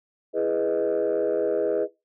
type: chord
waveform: sine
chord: E major seventh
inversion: none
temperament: equal with one note detuned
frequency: 331.7 / 415.3 / 493.9 / 622.3 Hz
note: E4 / G#4 / B4 / D#5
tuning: +11 / 0 / 0 / 0 cents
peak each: -29 / -24 / -24 / -26 dBFS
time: 0.33-1.88 s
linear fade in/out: 50 ms
effects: noise-tail reverb RT60 0.2 s tail -17 dB re dry + tanh soft clip ceiling -16 dBFS